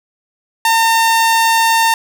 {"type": "tone", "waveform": "sawtooth", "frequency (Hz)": 908, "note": "A#5", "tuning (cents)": -46, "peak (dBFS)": -6, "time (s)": [0.65, 1.94], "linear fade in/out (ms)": 2, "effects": ["8-bit"]}